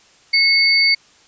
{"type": "tone pair together", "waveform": "sine", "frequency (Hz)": [2182, 4584], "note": ["C#7", "D8"], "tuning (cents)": [-28, -43], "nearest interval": "octave + minor second", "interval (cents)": 1285, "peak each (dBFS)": -14, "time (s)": [0.33, 0.95], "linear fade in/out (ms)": 10, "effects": ["white hiss -51 dBFS RMS until 1.27 s", "resampled to 16000 Hz"]}